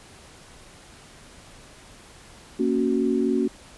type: chord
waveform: sine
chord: F# major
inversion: first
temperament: equal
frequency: 233.1 / 277.2 / 370 Hz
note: A#3 / C#4 / F#4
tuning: 0 / 0 / 0 cents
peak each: -24 dBFS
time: 2.59-3.48 s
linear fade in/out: 10 ms
effects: pink hiss -48 dBFS RMS until 3.77 s + resampled to 24000 Hz